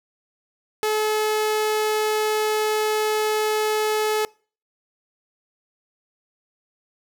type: tone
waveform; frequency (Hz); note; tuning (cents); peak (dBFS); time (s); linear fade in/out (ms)
sawtooth; 429.3; A4; -43; -16; 0.83-4.25; 0
effects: noise-tail reverb RT60 0.4 s tail -24 dB re dry

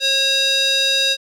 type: tone with band-pass filter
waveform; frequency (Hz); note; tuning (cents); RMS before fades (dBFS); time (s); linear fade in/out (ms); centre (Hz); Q
square; 543; C#5; -36; -17; 0-1.17; 50; 4100; 3.3
effects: none

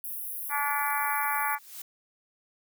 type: high-pass noise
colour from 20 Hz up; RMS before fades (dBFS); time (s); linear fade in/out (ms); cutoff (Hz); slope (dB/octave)
white; -36; 0.04-1.55; 0; 10000; 96
type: harmonic tone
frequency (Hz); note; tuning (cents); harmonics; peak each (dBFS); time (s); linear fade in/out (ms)
287.9; D4; -34; 3 / 4 / 5 / 6 / 7 / 8; -30 / -32 / -34 / -36 / -37 / -38; 0.49-1.59; 50
type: noise with exponential growth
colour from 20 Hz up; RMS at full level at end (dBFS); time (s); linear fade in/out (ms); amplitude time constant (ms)
blue; -38; 1.31-1.82; 5; 110
effects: none

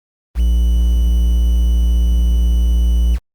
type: tone with quantisation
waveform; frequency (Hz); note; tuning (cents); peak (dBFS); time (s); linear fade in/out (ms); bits
triangle; 58.2; A#1; -2; -8; 0.35-3.19; 50; 6
effects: Opus 32 kbps

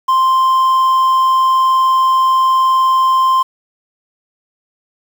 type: tone with quantisation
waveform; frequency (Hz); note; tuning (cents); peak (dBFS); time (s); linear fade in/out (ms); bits
triangle; 1046.5; C6; 0; -7; 0.08-3.43; 10; 6
effects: none

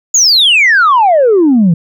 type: exponential sweep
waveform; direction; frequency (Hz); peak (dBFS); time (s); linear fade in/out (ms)
sine; down; 7000 to 158.2; -3; 0.14-1.74; 5
effects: tanh soft clip ceiling -2 dBFS

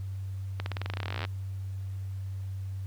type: accelerating click train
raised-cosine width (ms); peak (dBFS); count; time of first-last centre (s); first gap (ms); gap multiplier
0.3; -18; 24; 0.6-1.25; 61; 0.92
effects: added 96 Hz sine -33 dBFS peak until 2.86 s + pink hiss -60 dBFS RMS until 2.86 s

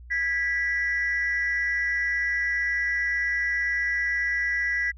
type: tone pair together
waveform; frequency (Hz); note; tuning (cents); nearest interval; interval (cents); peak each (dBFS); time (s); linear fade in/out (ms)
sine; 1647 / 1962.1; G#6 / B6; -15 / -12; minor third; 303; -27 / -23; 0.1-4.92; 20
effects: tanh soft clip ceiling -18 dBFS + added 60 Hz sine -42 dBFS peak until 4.97 s

